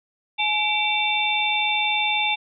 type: tone cluster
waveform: sine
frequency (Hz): 843 / 2313 / 2713 / 3574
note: G#5 / D7 / E7 / A7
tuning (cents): +26 / -27 / +49 / +26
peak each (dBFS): -25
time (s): 0.38-2.36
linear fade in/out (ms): 20
effects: none